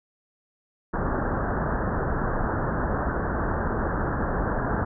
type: low-pass noise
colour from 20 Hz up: pink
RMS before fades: -26 dBFS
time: 0.93-4.85 s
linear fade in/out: 10 ms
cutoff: 1700 Hz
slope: 96 dB/octave
effects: none